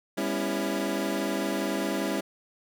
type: chord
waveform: 25% pulse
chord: C# half-diminished seventh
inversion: second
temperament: equal with one note detuned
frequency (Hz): 199.77 / 246.9 / 277.2 / 329.6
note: G3 / B3 / C#4 / E4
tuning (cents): +33 / 0 / 0 / 0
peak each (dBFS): -28 / -34 / -28 / -28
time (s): 0.17-2.21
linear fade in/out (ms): 10
effects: none